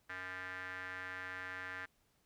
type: tone with band-pass filter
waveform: square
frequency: 92.5 Hz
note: F#2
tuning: in tune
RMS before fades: -45 dBFS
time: 0.09-1.86 s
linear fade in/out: 10 ms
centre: 1700 Hz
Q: 5
effects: pink hiss -75 dBFS RMS until 2.25 s